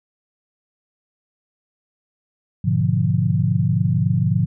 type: chord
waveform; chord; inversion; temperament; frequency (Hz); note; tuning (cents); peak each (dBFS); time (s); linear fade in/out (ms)
sine; G# diminished seventh; none; equal with one note detuned; 103.83 / 123.47 / 147.34 / 174.61; G#2 / B2 / D3 / F3; 0 / 0 / +6 / 0; -21; 2.64-4.46; 10
effects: none